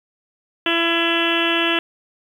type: harmonic tone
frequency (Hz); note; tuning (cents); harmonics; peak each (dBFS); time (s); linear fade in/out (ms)
335.4; E4; +30; 1 / 2 / 3 / 4 / 5 / 6 / 7 / 8 / 9 / 10; -22 / -27 / -29 / -27 / -25 / -29 / -32 / -23 / -24 / -27; 0.66-1.79; 2
effects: 8-bit